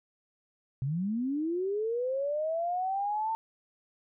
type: linear sweep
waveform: sine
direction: up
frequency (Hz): 125 to 904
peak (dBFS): -28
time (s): 0.82-3.35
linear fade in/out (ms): 0
effects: none